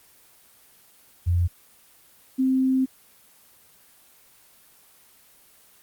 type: tone pair in turn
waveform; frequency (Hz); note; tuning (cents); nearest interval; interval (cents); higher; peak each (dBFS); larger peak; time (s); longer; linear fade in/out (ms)
sine; 87.31 / 261.6; F2 / C4; 0 / 0; octave + perfect fifth; 1900; second; -18; neither; 1.26-1.48 / 2.38-2.86; second; 20
effects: white hiss -55 dBFS RMS until 5.82 s + Opus 24 kbps